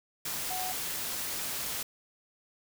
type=tone in noise; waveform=sine; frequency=740 Hz; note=F#5; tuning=in tune; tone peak=-35 dBFS; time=0.5-0.72 s; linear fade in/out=5 ms; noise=white; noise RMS=-35 dBFS; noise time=0.25-1.83 s; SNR=-3 dB; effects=none